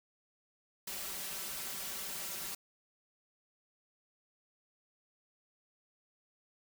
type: noise with comb filter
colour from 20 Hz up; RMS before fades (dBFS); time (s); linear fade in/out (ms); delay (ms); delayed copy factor
white; -41; 0.87-2.55; 5; 5.2; +0.95
effects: none